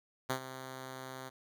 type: tone with ADSR envelope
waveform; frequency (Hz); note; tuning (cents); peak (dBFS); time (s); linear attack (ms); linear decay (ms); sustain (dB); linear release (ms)
5% pulse; 130.8; C3; 0; -19; 0.29-1.3; 13; 87; -13; 21
effects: none